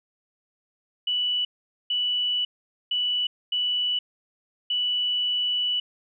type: tone bursts at uneven times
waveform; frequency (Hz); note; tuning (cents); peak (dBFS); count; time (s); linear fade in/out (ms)
sine; 2960; F#7; 0; -22; 5; 1.07-1.45 / 1.9-2.45 / 2.91-3.27 / 3.52-3.99 / 4.7-5.8; 5
effects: none